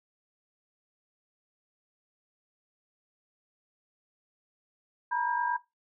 sine tone cluster, 922 / 971 / 1606 Hz, A#5 / B5 / G6, -19 / -30 / +41 cents, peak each -34 / -29 / -34 dBFS, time 5.11-5.57 s, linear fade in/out 10 ms, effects noise-tail reverb RT60 0.2 s tail -18 dB re dry

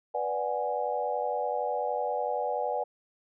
sine chord, G# half-diminished seventh, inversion first, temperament equal, 493.9 / 587.3 / 740 / 830.6 Hz, B4 / D5 / F#5 / G#5, 0 / 0 / 0 / 0 cents, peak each -33 dBFS, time 0.14-2.84 s, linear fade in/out 10 ms, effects none

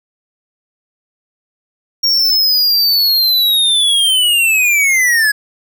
square linear sweep, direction down, 5588 to 1661.2 Hz, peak -10 dBFS, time 2.03-5.32 s, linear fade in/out 10 ms, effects none

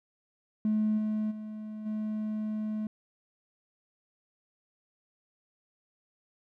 triangle tone with level steps, 214.8 Hz, A3, 41 cents flat, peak -21 / -25 / -35 / -28 dBFS, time 0.65-2.87 s, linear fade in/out 2 ms, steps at 0.97 / 1.3 / 1.85 s, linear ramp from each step 20 ms, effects tanh soft clip ceiling -21 dBFS

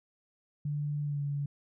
sine tone with pitch glide, 146.83 to 142.98 Hz, D3 to D3, 0 to -46 cents, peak -30 dBFS, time 0.65-1.46 s, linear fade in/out 5 ms, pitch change -46 cents, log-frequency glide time 1.03-1.21 s, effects none

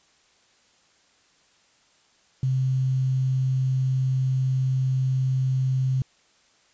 sine tone with quantisation, 130.81 Hz, C3, in tune, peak -20 dBFS, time 2.43-6.02 s, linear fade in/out 2 ms, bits 8, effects white hiss -61 dBFS RMS until 6.73 s + resampled to 16000 Hz

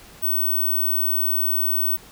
sine tone, 15800 Hz, B9, in tune, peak -16 dBFS, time 0.22-1.97 s, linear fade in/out 20 ms, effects tanh soft clip ceiling -17 dBFS + pink hiss -46 dBFS RMS until 2.11 s

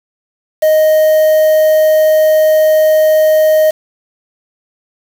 triangle tone with quantisation, 622.3 Hz, D#5, in tune, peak -4 dBFS, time 0.62-3.71 s, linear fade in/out 10 ms, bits 4, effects none

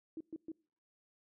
sine tone bursts, 321.5 Hz, E4, 43 cents flat, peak -40 dBFS, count 3, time 0.17-0.518 s, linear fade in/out 2 ms, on 36 ms, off 120 ms, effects noise-tail reverb RT60 0.5 s tail -26 dB re dry

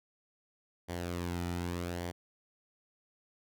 sawtooth tone with flanger, 87.31 Hz, F2, in tune, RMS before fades -37 dBFS, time 0.88-2.12 s, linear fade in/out 20 ms, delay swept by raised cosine 0.76 to 1.86 ms, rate 0.84 Hz, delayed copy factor -0.55, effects none

